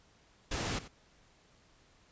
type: noise with echo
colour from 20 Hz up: pink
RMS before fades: -35 dBFS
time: 0.51-0.79 s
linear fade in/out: 5 ms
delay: 90 ms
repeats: 1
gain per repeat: -15 dB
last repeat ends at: 0.88 s
effects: pink hiss -65 dBFS RMS until 2.11 s + resampled to 16000 Hz

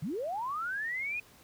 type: linear sweep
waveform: sine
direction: up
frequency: 128.3 to 2508 Hz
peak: -32 dBFS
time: 0.02-1.2 s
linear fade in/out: 5 ms
effects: pink hiss -58 dBFS RMS until 1.43 s + high-pass 60 Hz 12 dB/octave

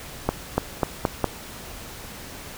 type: accelerating click train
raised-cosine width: 1 ms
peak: -5 dBFS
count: 5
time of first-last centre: 0.29-1.243 s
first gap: 290 ms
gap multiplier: 0.87
effects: pink hiss -39 dBFS RMS until 2.57 s

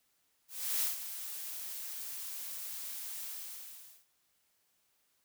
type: noise with ADSR envelope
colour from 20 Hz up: blue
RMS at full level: -31 dBFS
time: 0.48-4.06 s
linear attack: 340 ms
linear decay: 140 ms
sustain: -11 dB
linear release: 800 ms
effects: white hiss -75 dBFS RMS until 5.24 s

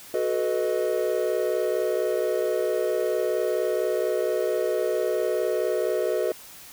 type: chord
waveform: triangle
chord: B dominant seventh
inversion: second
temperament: equal with one note detuned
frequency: 370 / 434.4 / 493.9 / 622.3 Hz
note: F#4 / A4 / B4 / D#5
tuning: 0 / -22 / 0 / 0 cents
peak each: -26 dBFS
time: 0.14-6.32 s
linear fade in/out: 2 ms
effects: white hiss -45 dBFS RMS until 6.72 s

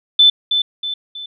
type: tone with echo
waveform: sine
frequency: 3520 Hz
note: A7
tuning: in tune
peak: -6 dBFS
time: 0.19-0.3 s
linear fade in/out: 5 ms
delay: 320 ms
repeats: 3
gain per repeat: -7 dB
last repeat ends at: 1.26 s
effects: none

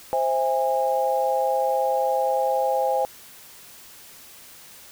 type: chord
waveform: sine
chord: C augmented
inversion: none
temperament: just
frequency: 523.3 / 654.1 / 817.6 Hz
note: C5 / E5 / G#5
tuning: 0 / -14 / -27 cents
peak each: -23 / -27 / -23 dBFS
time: 0.13-3.05 s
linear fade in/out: 0 ms
effects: white hiss -46 dBFS RMS until 4.91 s

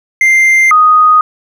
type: tone pair in turn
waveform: triangle / sine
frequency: 2093 / 1244.5 Hz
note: C7 / D#6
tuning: 0 / 0 cents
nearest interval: major sixth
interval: 900 cents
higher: first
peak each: -3 dBFS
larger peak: neither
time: 0.21-0.71 / 0.71-1.21 s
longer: neither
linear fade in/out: 2 ms
effects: none

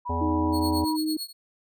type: tone with pitch glide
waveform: sine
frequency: 977 to 965.8 Hz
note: B5 to B5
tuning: -19 to -39 cents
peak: -29 dBFS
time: 0.05-0.97 s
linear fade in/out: 20 ms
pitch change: -20 cents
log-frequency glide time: 0.34-0.72 s
type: harmonic tone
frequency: 83.5 Hz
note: E2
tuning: 23 cents sharp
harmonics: 1 / 3 / 5 / 7 / 9 / 10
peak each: -28 / -33 / -35 / -36 / -38 / -38 dBFS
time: 0.09-0.85 s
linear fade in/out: 10 ms
type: tone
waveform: sine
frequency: 311.1 Hz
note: D#4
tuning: in tune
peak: -24 dBFS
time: 0.21-1.17 s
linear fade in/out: 5 ms
type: tone with tremolo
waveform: sawtooth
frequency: 4342 Hz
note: C#8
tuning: 37 cents flat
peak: -26 dBFS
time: 0.52-1.33 s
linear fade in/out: 50 ms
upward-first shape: triangle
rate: 8.9 Hz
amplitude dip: 100%
effects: none

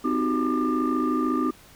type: tone cluster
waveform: sine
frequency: 256 / 309.9 / 366.1 / 392.1 / 1197 Hz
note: C4 / D#4 / F#4 / G4 / D6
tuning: -38 / -7 / -18 / 0 / +33 cents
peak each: -24 / -25 / -30 / -33 / -27 dBFS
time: 0.04-1.51 s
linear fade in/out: 10 ms
effects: tanh soft clip ceiling -15 dBFS + pink hiss -51 dBFS RMS until 1.75 s

